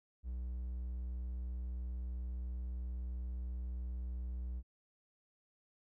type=tone; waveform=triangle; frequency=61.5 Hz; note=B1; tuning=7 cents flat; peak=-36 dBFS; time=0.23-4.63 s; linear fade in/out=50 ms; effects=none